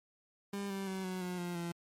30% pulse tone with pitch steps, 200 / 194.87 / 189.87 / 185 / 180.25 / 175.63 / 171.12 Hz, G3 / G3 / F#3 / F#3 / F#3 / F3 / F3, +35 / -10 / +45 / 0 / -45 / +10 / -35 cents, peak -34 dBFS, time 0.53-1.72 s, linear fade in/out 5 ms, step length 170 ms, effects MP3 64 kbps

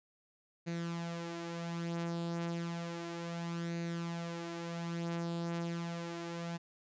sawtooth tone with flanger, 169.4 Hz, E3, 48 cents sharp, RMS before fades -39 dBFS, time 0.66-6.58 s, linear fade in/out 20 ms, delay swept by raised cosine 0.46 to 6.16 ms, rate 0.32 Hz, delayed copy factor +0.55, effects resampled to 16000 Hz

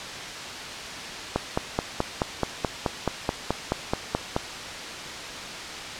click train, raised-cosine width 1 ms, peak -8 dBFS, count 15, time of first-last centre 1.36-4.364 s, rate 4.66 Hz, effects white hiss -34 dBFS RMS until 5.99 s + low-pass 5000 Hz 12 dB/octave

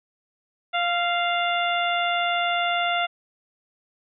harmonic tone with a mistuned harmonic, 698.5 Hz, F5, in tune, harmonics 1 / 2 / 3 / 4 / 5, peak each -24 / -27 / -29 / -30 / -31 dBFS, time 0.73-3.07 s, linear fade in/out 20 ms, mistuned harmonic 2, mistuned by -17 cents, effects none

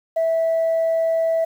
sine tone, 655 Hz, E5, 11 cents flat, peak -15 dBFS, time 0.16-1.45 s, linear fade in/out 10 ms, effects tanh soft clip ceiling -14 dBFS + 8-bit

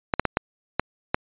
clicks, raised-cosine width 0.5 ms, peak -5 dBFS, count 6, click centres 0.138 / 0.196 / 0.253 / 0.371 / 0.796 / 1.145 s, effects resampled to 8000 Hz

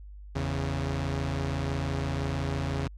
sawtooth tone pair together, 81.58 / 137.2 Hz, E2 / C#3, -17 / -17 cents, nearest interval major sixth, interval 900 cents, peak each -27 dBFS, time 0.35-2.88 s, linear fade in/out 10 ms, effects added 50 Hz sine -42 dBFS peak until 2.97 s + low-pass 6000 Hz 12 dB/octave

